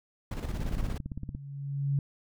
brown noise with tremolo, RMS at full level -31 dBFS, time 0.31-0.98 s, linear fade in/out 5 ms, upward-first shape square, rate 17 Hz, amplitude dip 55%
click train, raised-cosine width 5 ms, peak -23 dBFS, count 15, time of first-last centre 0.54-1.349 s, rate 17.3 Hz
sine tone with exponential growth, 140 Hz, C#3, 18 cents sharp, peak -23 dBFS, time 0.7-1.99 s, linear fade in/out 2 ms, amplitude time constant 280 ms
effects none

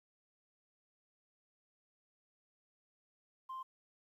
sine tone, 1047 Hz, C6, 1 cent sharp, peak -40 dBFS, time 3.49-3.63 s, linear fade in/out 10 ms, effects tanh soft clip ceiling -39 dBFS + 12-bit

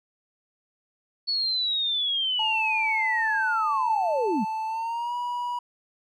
sine linear sweep, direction down, 4435 to 174.61 Hz, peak -23 dBFS, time 1.27-4.45 s, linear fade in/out 20 ms
triangle tone with pitch glide, 880 to 970.8 Hz, A5 to B5, 0 to -30 cents, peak -25 dBFS, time 2.39-5.59 s, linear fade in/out 5 ms, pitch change +170 cents, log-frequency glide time 4.67-5.15 s
effects none

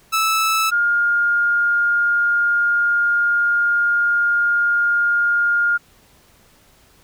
sawtooth / sine tone pair in turn, 1311 / 1414.4 Hz, E6 / F6, -10 / +22 cents, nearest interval minor second, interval 132 cents, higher second, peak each -12 / -14 dBFS, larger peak first, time 0.12-0.71 / 0.71-5.78 s, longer second, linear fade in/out 20 ms, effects pink hiss -53 dBFS RMS until 7.03 s

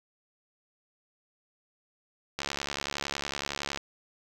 click train, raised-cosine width 0.2 ms, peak -14 dBFS, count 99, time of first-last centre 2.39-3.774 s, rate 70.8 Hz, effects 7-bit

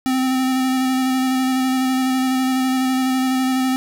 square tone with vibrato, 259.6 Hz, C4, 13 cents flat, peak -17 dBFS, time 0.06-3.76 s, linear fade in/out 0 ms, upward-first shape square, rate 12 Hz, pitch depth 13 cents each way, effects none

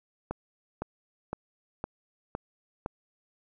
click train, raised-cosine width 1 ms, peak -18 dBFS, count 6, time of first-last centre 0.31-2.861 s, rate 1.96 Hz, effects none

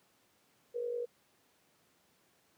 sine tone with amplitude modulation, 479.6 Hz, A#4, 49 cents sharp, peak -31 dBFS, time 0.74-1.06 s, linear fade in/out 20 ms, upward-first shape sine, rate 50 Hz, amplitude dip 60%, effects pink hiss -70 dBFS RMS until 2.57 s + high-pass 150 Hz 12 dB/octave

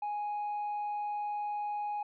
sine tone with tanh clipping, 830.6 Hz, G#5, in tune, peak -33 dBFS, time 0.02-2.03 s, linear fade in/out 5 ms, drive 1 dB, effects none

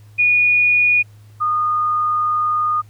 sine tone pair in turn, 2453 / 1226.5 Hz, D#7 / D#6, -25 / -25 cents, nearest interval octave, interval 1200 cents, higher first, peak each -11 / -15 dBFS, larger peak first, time 0.18-1.03 / 1.4-2.82 s, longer second, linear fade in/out 20 ms, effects added 105 Hz sine -41 dBFS peak until 2.89 s + pink hiss -56 dBFS RMS until 2.89 s

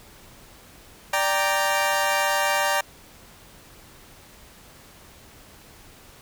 20% pulse chord, G minor, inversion second, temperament equal, 587.3 / 784 / 932.3 Hz, D5 / G5 / Bb5, 0 / 0 / 0 cents, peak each -20 dBFS, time 1.13-2.81 s, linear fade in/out 5 ms, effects pink hiss -49 dBFS RMS until 6.21 s

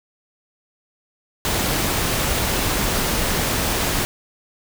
pink noise, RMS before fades -21 dBFS, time 1.45-4.05 s, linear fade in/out 0 ms, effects none

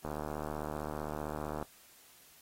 click train, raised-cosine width 1 ms, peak -24 dBFS, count 120, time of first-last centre 0.05-1.626 s, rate 75.5 Hz, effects white hiss -60 dBFS RMS until 2.41 s + AAC 48 kbps

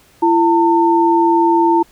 sine tone pair together, 337.1 / 900 Hz, E4 / A5, +39 / +39 cents, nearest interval octave + perfect fourth, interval 1700 cents, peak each -12 dBFS, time 0.22-1.83 s, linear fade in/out 10 ms, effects pink hiss -50 dBFS RMS until 1.91 s

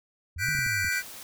sine exponential two-way sweep, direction up then down, 74.5 to 154.5 to 84.4 Hz, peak -34 dBFS, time 0.36-0.89 s, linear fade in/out 5 ms, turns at 0.5 s
square chord, G major seventh, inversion third, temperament equal, 1480 / 1568 / 1975.5 / 2349 Hz, F#6 / G6 / B6 / D7, 0 / 0 / 0 / 0 cents, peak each -32 dBFS, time 0.38-1.03 s, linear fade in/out 50 ms
clicks, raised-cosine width 5 ms, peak -27 dBFS, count 5, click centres 0.487 / 0.551 / 0.59 / 0.664 / 0.846 s
white noise, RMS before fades -43 dBFS, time 0.92-1.23 s, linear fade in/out 0 ms
effects none

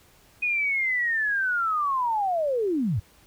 sine linear sweep, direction down, 2489 to 82.41 Hz, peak -22 dBFS, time 0.42-3 s, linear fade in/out 10 ms, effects pink hiss -57 dBFS RMS until 3.26 s

